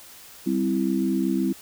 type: chord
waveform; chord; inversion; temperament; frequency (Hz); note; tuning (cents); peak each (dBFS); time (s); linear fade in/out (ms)
sine; C major; second; equal; 196 / 261.6 / 329.6; G3 / C4 / E4; 0 / 0 / 0; -25; 0.46-1.53; 10
effects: white hiss -46 dBFS RMS until 1.61 s